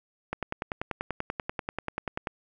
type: click train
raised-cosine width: 0.5 ms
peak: -15 dBFS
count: 21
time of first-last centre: 0.33-2.272 s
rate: 10.3 Hz
effects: none